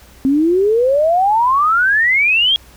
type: exponential sweep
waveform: sine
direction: up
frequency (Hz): 261.6 to 3322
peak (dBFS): -10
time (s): 0.25-2.56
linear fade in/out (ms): 0
effects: added 60 Hz sine -44 dBFS peak until 2.76 s + pink hiss -45 dBFS RMS until 2.76 s